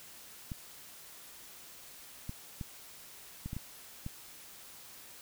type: clicks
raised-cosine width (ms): 5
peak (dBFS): -26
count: 7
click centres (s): 0.518 / 2.294 / 2.612 / 3.46 / 3.531 / 3.566 / 4.064
effects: white hiss -52 dBFS RMS until 5.21 s